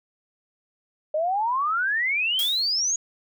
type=exponential sweep; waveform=sine; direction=up; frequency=598 to 6790 Hz; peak=-21 dBFS; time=1.14-2.96 s; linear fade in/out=5 ms
type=noise with exponential decay; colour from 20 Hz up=blue; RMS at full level=-28 dBFS; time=2.39-2.81 s; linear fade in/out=2 ms; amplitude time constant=91 ms
effects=none